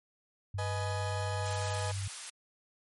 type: tone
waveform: sine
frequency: 98 Hz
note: G2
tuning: in tune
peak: -33 dBFS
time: 0.54-2.08 s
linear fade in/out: 5 ms
type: chord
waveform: 30% pulse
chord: G# minor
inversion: first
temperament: equal with one note detuned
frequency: 493.9 / 622.3 / 841.7 Hz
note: B4 / D#5 / G#5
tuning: 0 / 0 / +23 cents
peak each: -38 / -37 / -36 dBFS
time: 0.58-1.92 s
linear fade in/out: 10 ms
type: high-pass noise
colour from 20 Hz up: white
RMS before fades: -42 dBFS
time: 1.45-2.3 s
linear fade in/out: 5 ms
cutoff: 1000 Hz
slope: 12 dB/octave
effects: MP3 48 kbps